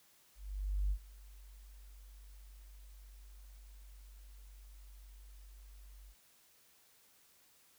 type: tone with ADSR envelope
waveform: sine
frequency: 49 Hz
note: G1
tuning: in tune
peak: -29 dBFS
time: 0.35-6.15 s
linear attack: 560 ms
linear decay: 70 ms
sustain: -23 dB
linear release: 56 ms
effects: tanh soft clip ceiling -25 dBFS + white hiss -67 dBFS RMS until 7.78 s